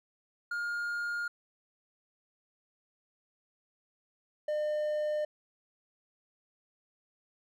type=tone pair in turn; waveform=triangle; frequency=1417 / 603.7 Hz; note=F6 / D5; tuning=+25 / +48 cents; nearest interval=octave + minor third; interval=1477 cents; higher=first; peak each=-30 / -27 dBFS; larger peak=second; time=0.51-1.28 / 4.48-5.25 s; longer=neither; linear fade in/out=5 ms; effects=none